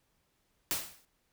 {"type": "noise with exponential decay", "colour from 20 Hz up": "white", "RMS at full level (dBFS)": -29, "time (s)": [0.71, 1.05], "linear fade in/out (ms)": 0, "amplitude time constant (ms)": 73, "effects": ["pink hiss -75 dBFS RMS until 1.32 s"]}